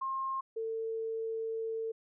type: tone pair in turn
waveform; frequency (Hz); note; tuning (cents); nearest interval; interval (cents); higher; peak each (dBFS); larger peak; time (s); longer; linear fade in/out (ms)
sine; 1067 / 448.6; C6 / A4; +34 / +34; octave + minor third; 1500; first; -32 / -33; first; 0.01-0.41 / 0.56-1.92; second; 10
effects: none